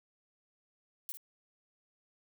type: noise with echo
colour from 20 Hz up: violet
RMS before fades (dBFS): -40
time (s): 1.09-1.12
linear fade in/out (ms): 0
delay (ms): 51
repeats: 1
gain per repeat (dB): -9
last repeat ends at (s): 1.171
effects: none